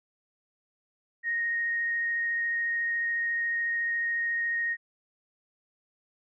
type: tone with vibrato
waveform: sine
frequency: 1864.7 Hz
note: A#6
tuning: in tune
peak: -26 dBFS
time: 1.23-4.77 s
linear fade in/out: 50 ms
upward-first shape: triangle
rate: 14 Hz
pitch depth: 9 cents each way
effects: none